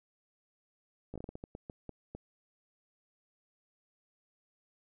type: slowing click train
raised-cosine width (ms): 2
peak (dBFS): -29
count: 12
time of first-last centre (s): 1.14-2.15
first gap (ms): 16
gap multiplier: 1.32
effects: none